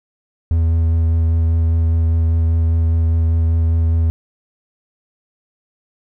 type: tone with vibrato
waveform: triangle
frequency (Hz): 82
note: E2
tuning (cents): -9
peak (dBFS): -10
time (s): 0.51-4.1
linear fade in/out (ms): 0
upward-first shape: sine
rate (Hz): 5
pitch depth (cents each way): 12
effects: none